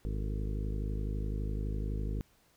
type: harmonic tone with a mistuned harmonic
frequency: 51.91 Hz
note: G#1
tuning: in tune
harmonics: 1 / 2 / 3 / 4 / 5 / 6 / 7 / 8 / 9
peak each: -33 / -39 / -43 / -45 / -47 / -49 / -50 / -51 / -52 dBFS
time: 0.05-2.21 s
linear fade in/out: 0 ms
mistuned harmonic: 8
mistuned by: +68 cents
effects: pink hiss -67 dBFS RMS until 2.56 s